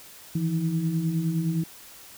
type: tone cluster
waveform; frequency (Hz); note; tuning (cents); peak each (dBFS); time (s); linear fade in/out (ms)
sine; 157 / 166.7 / 320; D#3 / E3 / D#4; +16 / +20 / +49; -32 / -24 / -32; 0.35-1.64; 5
effects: white hiss -47 dBFS RMS until 2.17 s